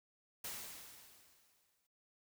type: noise with exponential decay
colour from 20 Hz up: white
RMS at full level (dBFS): -43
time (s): 0.44-1.87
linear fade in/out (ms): 5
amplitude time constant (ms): 310
effects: noise-tail reverb RT60 0.1 s tail -18 dB re dry